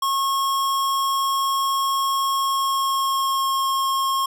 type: tone with pitch glide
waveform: square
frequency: 1089 to 1079 Hz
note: C#6 to C#6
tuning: -31 to -47 cents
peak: -20 dBFS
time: 0.02-4.26 s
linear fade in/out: 5 ms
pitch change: -16 cents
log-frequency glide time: 2.34-3.6 s
effects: 10-bit